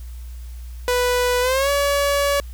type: tone with pitch glide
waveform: sawtooth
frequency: 493.9 to 567.3 Hz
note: B4 to C#5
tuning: 0 to +40 cents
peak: -13 dBFS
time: 0.88-2.4 s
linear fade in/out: 0 ms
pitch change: +240 cents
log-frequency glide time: 1.41-1.7 s
effects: added 60 Hz sine -31 dBFS peak until 2.53 s + white hiss -51 dBFS RMS until 2.53 s